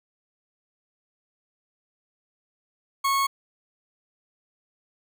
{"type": "tone", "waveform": "40% pulse", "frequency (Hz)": 1099, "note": "C#6", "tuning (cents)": -15, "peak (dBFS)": -20, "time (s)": [3.04, 3.27], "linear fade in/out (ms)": 10, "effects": []}